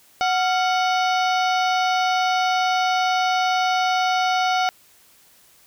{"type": "harmonic tone with a mistuned harmonic", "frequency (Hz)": 740, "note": "F#5", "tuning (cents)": 0, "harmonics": [1, 2, 3, 4, 5, 6, 7, 8], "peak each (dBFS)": [-19, -25, -29, -31, -33, -35, -36, -37], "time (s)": [0.21, 4.69], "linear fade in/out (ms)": 0, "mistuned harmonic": 2, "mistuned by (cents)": -110, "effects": ["white hiss -54 dBFS RMS until 5.66 s"]}